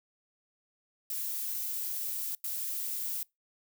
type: noise bursts at uneven times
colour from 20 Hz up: violet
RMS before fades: -35 dBFS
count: 2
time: 1.1-2.35 / 2.44-3.23 s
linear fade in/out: 2 ms
effects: noise-tail reverb RT60 0.2 s tail -25 dB re dry